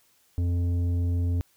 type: tone with tanh clipping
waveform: sine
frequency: 87.31 Hz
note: F2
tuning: in tune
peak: -24 dBFS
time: 0.38-1.41 s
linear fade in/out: 0 ms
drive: 9 dB
effects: white hiss -64 dBFS RMS until 1.56 s